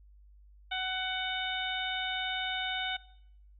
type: harmonic tone with a mistuned harmonic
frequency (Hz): 747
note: F#5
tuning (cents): +16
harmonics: 1 / 2 / 3 / 4 / 5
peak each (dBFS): -37 / -37 / -39 / -38 / -38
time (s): 0.71-2.97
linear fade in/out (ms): 10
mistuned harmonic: 5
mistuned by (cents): -33
effects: noise-tail reverb RT60 0.7 s tail -20 dB re dry + added 50 Hz sine -54 dBFS peak until 3.59 s